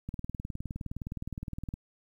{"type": "click train", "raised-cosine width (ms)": 5, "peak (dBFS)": -24, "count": 33, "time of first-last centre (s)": [0.09, 1.739], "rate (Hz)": 19.4, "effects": ["10-bit"]}